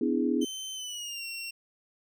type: chord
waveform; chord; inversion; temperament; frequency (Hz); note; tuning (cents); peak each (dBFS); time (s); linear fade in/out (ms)
sine; E dominant seventh; second; equal with one note detuned; 251.4 / 293.7 / 329.6 / 415.3; B3 / D4 / E4 / G#4; +31 / 0 / 0 / 0; -28 / -30 / -30 / -32; 0.01-0.45; 5
type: tone with pitch glide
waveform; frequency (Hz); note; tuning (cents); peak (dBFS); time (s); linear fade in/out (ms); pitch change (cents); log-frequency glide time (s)
25% pulse; 3083 to 2731; G7 to F7; -29 to -39; -32; 0.41-1.51; 10; -210; 0.74-1.25
effects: none